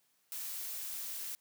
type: noise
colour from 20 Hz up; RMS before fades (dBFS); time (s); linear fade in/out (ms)
blue; -41; 0.32-1.35; 0
effects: white hiss -74 dBFS RMS until 1.4 s + high-pass 100 Hz 12 dB/octave